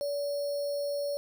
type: tone with sample-and-hold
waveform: sine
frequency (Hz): 572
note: D5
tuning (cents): -46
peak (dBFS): -29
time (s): 0.01-1.17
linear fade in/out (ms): 0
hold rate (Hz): 4900
effects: none

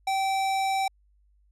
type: tone with low-pass filter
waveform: square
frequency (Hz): 774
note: G5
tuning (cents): -22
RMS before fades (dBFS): -26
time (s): 0.07-0.88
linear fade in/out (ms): 5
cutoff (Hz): 9900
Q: 0.61
effects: added 50 Hz sine -60 dBFS peak until 1.51 s

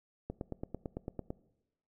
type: click train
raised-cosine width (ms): 2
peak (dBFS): -24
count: 10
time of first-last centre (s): 0.3-1.304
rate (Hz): 8.96
effects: noise-tail reverb RT60 0.9 s tail -20 dB re dry

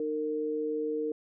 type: tone pair together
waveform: sine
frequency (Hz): 305.4 / 458.8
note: D#4 / A#4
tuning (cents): -32 / -28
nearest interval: perfect fifth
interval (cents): 704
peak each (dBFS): -34 / -30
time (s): 0-1.12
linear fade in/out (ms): 2
effects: none

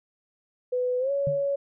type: tone with pitch glide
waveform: sine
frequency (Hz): 498.9 to 560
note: B4 to C#5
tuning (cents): +17 to +18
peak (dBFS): -23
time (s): 0.72-1.56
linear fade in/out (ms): 10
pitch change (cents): +201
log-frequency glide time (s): 0.99-1.11
type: tone with exponential decay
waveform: sine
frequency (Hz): 146.83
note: D3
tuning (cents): 0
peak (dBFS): -24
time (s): 1.27-1.47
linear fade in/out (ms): 0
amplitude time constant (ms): 42
effects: none

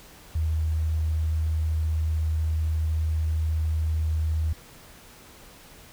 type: tone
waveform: sine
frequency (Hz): 79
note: D#2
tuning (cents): +27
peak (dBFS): -22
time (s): 0.35-4.53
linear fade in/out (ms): 5
effects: pink hiss -49 dBFS RMS until 5.92 s

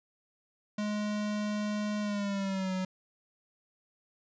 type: tone with pitch glide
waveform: square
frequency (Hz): 209.4 to 186.55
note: G#3 to F#3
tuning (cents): +15 to +14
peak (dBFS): -31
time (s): 0.78-2.85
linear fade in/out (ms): 5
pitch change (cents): -201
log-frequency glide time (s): 2.01-2.73
effects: resampled to 16000 Hz

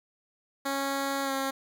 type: tone with pitch glide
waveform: 10% pulse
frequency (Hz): 275.3 to 269.9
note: C#4 to C#4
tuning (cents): -12 to -46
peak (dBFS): -20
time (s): 0.65-1.51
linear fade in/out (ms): 10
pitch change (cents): -34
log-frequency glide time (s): 1.23-1.32
effects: 10-bit

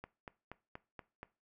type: click train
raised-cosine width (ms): 0.5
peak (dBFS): -30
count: 6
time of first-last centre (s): 0.04-1.23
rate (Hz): 4.2
effects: noise-tail reverb RT60 0.3 s tail -19 dB re dry

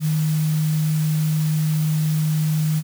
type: tone in noise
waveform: sine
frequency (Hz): 155.1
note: D#3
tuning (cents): -5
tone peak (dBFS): -17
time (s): 0-2.83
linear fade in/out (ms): 50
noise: white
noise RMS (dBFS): -35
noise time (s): 0-2.83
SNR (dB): +15
effects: none

